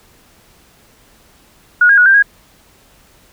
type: tone with pitch steps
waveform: sine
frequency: 1450 / 1626 / 1460 / 1579 / 1640 Hz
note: F#6 / G#6 / F#6 / G6 / G#6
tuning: -35 / -37 / -24 / +12 / -22 cents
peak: -5 dBFS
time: 1.81-2.225 s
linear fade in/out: 5 ms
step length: 83 ms
effects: pink hiss -49 dBFS RMS until 3.32 s